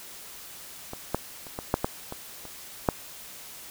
clicks, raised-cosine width 1 ms, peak -21 / -10 / -29 / -18 / -7 / -10 / -20 / -27 / -6 dBFS, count 9, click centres 0.934 / 1.146 / 1.468 / 1.589 / 1.741 / 1.845 / 2.124 / 2.453 / 2.888 s, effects white hiss -44 dBFS RMS until 3.7 s

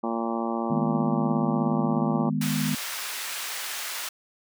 harmonic tone, 115.1 Hz, A#2, 22 cents flat, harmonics 2 / 3 / 4 / 5 / 6 / 7 / 8 / 9 / 10, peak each -29 / -32 / -38 / -35 / -37 / -34 / -37 / -39 / -37 dBFS, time 0.03-2.3 s, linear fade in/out 10 ms
sine chord, G# minor, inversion second, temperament equal, 155.56 / 207.7 / 246.9 Hz, D#3 / G#3 / B3, 0 / 0 / 0 cents, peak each -28 dBFS, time 0.7-2.75 s, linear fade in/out 5 ms
pink high-pass noise, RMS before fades -33 dBFS, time 2.41-4.09 s, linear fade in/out 5 ms, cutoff 1300 Hz, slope 12 dB/octave
effects none

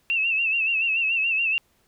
sine tone with vibrato, 2670 Hz, E7, 22 cents sharp, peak -20 dBFS, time 0.1-1.58 s, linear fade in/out 0 ms, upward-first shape sine, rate 7 Hz, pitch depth 73 cents each way, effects pink hiss -65 dBFS RMS until 1.87 s

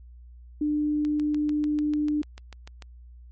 sine tone, 298.7 Hz, D4, 29 cents sharp, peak -22 dBFS, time 0.61-2.22 s, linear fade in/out 5 ms
click train, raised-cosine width 0.2 ms, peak -25 dBFS, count 13, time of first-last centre 1.05-2.823 s, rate 6.77 Hz
effects added 60 Hz sine -44 dBFS peak until 3.31 s + MP3 32 kbps

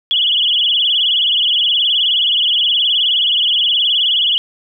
sine tone with vibrato, 3136 Hz, G7, in tune, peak -11 dBFS, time 0.11-4.38 s, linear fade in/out 0 ms, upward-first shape sine, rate 19 Hz, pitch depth 160 cents each way, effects none

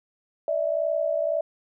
sine tone pair together, 588 / 649.8 Hz, D5 / E5, +2 / -25 cents, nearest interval major second, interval 173 cents, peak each -25 dBFS, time 0.48-1.41 s, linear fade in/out 2 ms, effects none

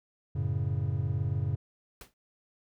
triangle chord, F# minor, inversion none, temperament just, 92.5 / 111 / 138.75 Hz, F#2 / A2 / C#3, 0 / +16 / +2 cents, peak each -30 dBFS, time 0.35-1.56 s, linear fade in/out 10 ms
pink noise with exponential decay, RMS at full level -43 dBFS, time 2.01-2.14 s, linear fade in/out 2 ms, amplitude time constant 27 ms
effects none

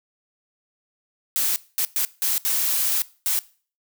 blue noise bursts at uneven times, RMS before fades -22 dBFS, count 6, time 1.36-1.56 / 1.78-1.85 / 1.96-2.05 / 2.22-2.38 / 2.45-3.02 / 3.26-3.39 s, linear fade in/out 0 ms, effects noise-tail reverb RT60 0.4 s tail -20 dB re dry

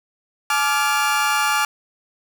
30% pulse chord, D diminished, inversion second, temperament equal with one note detuned, 852 / 1174.7 / 1396.9 Hz, Ab5 / D6 / F6, +44 / 0 / 0 cents, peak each -19 dBFS, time 0.5-1.65 s, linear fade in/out 2 ms, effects none

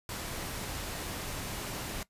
pink noise, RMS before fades -38 dBFS, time 0.09-2.03 s, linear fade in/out 2 ms, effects noise-tail reverb RT60 0.1 s tail -18 dB re dry + resampled to 32000 Hz

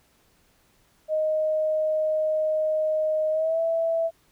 sine tone with pitch glide, 622.3 to 659.3 Hz, D#5 to E5, 0 to 0 cents, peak -21 dBFS, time 1.08-4.11 s, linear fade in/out 50 ms, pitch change +100 cents, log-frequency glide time 3.31-3.6 s, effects pink hiss -63 dBFS RMS until 4.31 s

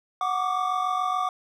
triangle tone cluster, 738 / 1148 / 1195 Hz, F#5 / D6 / D6, -5 / -40 / +30 cents, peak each -26 dBFS, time 0.21-1.29 s, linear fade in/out 2 ms, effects none

